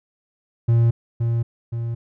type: tone with echo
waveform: triangle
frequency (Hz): 116.54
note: A#2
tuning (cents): 0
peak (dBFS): -11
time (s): 0.68-0.91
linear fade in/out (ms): 10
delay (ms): 520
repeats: 2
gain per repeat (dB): -5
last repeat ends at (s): 1.95
effects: none